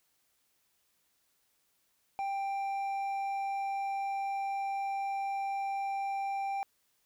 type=tone with hard clipping; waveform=sine; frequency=788 Hz; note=G5; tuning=9 cents sharp; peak=-33 dBFS; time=2.19-6.63 s; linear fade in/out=0 ms; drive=5 dB; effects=white hiss -74 dBFS RMS until 7.05 s